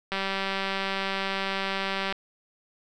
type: click train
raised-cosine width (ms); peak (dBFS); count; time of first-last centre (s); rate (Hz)
0.3; -13; 390; 0.12-2.125; 194
effects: none